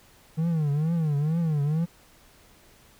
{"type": "tone with vibrato", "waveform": "triangle", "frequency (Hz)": 155.56, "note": "D#3", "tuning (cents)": 0, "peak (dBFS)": -20, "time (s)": [0.37, 1.86], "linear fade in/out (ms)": 20, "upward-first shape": "triangle", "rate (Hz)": 2.2, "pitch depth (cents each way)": 180, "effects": ["pink hiss -56 dBFS RMS until 2.99 s"]}